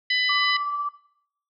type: harmonic tone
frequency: 999 Hz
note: B5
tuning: 20 cents sharp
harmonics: 2 / 3 / 4 / 5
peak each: -22 / -26 / -28 / -30 dBFS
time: 0.1-0.57 s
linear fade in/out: 5 ms
type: tone with tremolo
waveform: sine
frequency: 1163 Hz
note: D6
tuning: 17 cents flat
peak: -23 dBFS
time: 0.29-0.89 s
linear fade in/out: 5 ms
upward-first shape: sine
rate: 16 Hz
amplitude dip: 35%
effects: noise-tail reverb RT60 0.7 s tail -18 dB re dry